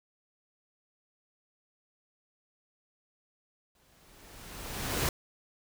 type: noise with exponential growth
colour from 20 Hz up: pink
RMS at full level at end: -28 dBFS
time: 3.75-5.09 s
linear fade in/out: 2 ms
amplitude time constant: 290 ms
effects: none